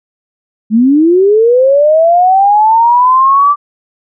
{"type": "linear sweep", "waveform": "sine", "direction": "up", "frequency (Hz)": [207.7, 1174.7], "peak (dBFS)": -4, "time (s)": [0.7, 3.56], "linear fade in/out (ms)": 50, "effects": []}